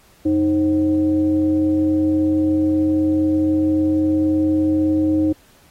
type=tone with frequency modulation; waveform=sine; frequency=311.1 Hz; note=D#4; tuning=in tune; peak=-14 dBFS; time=0.25-5.33 s; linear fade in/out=10 ms; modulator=222 Hz; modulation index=0.47; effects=pink hiss -53 dBFS RMS until 5.7 s + AAC 48 kbps